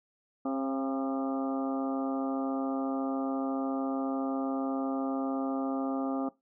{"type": "harmonic tone with a mistuned harmonic", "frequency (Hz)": 134.3, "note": "C3", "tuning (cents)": 46, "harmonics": [2, 3, 4, 5, 6, 7, 8, 9, 10], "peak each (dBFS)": [-30, -44, -38, -40, -41, -50, -52, -42, -54], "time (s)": [0.45, 6.29], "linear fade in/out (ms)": 5, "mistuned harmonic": 5, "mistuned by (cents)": 32, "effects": ["noise-tail reverb RT60 0.2 s tail -19 dB re dry"]}